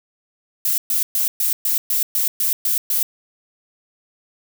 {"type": "noise bursts", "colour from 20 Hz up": "violet", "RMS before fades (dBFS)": -19, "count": 10, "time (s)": [0.65, 3.03], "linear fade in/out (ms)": 2, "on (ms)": 130, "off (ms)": 120, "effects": []}